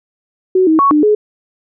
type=tone with pitch steps; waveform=sine; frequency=372.7 / 317.1 / 1113 / 300.2 / 421.9 Hz; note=F#4 / D#4 / C#6 / D4 / G#4; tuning=+13 / +33 / +7 / +38 / +27 cents; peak=-7 dBFS; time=0.55-1.15 s; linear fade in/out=5 ms; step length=120 ms; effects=none